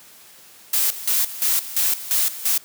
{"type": "noise with tremolo", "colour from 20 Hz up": "blue", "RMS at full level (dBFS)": -19, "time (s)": [0.73, 2.58], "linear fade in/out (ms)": 5, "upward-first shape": "square", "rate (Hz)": 2.9, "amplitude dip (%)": 80, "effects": ["white hiss -47 dBFS RMS until 2.64 s", "high-pass 100 Hz 12 dB/octave"]}